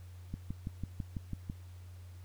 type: click train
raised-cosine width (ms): 5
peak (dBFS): -25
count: 8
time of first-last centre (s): 0.34-1.499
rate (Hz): 6.04
effects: added 90 Hz sine -47 dBFS peak until 2.24 s + pink hiss -64 dBFS RMS until 2.24 s